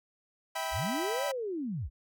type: chord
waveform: sawtooth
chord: E minor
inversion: none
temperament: equal with one note detuned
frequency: 648.3 / 784 / 987.8 Hz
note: E5 / G5 / B5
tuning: -29 / 0 / 0 cents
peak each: -33 / -33 / -33 dBFS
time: 0.55-1.32 s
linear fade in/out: 10 ms
type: linear two-way sweep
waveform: sine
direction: up then down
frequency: 39.3 to 588 to 39.3 Hz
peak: -32 dBFS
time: 0.71-1.9 s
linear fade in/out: 50 ms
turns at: 1.26 s
effects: none